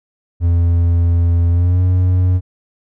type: tone with pitch glide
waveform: triangle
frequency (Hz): 85.5 to 91.11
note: F2 to F#2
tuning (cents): -36 to -26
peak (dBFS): -8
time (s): 0.4-2.41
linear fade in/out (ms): 50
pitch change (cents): +110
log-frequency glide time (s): 1.5-1.81
effects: none